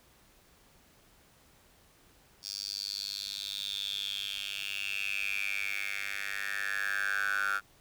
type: tone with high-pass filter sweep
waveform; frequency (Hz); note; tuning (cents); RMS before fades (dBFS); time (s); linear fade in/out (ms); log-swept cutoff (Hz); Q
10% pulse; 99.9; G2; +33; -35; 2.42-7.61; 50; 5000 to 1400; 8.9
effects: pink hiss -62 dBFS RMS until 7.8 s